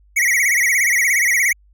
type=tone with vibrato; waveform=square; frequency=2068 Hz; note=C7; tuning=21 cents flat; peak=-14 dBFS; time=0.16-1.53 s; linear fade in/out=10 ms; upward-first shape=sine; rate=17 Hz; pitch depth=160 cents each way; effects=added 50 Hz sine -49 dBFS peak until 1.73 s